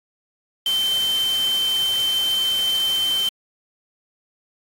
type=tone in noise; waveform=sine; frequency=3100 Hz; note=G7; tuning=20 cents flat; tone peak=-18 dBFS; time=0.66-3.29 s; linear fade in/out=2 ms; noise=white; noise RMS=-32 dBFS; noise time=0.66-3.29 s; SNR=+11 dB; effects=AAC 48 kbps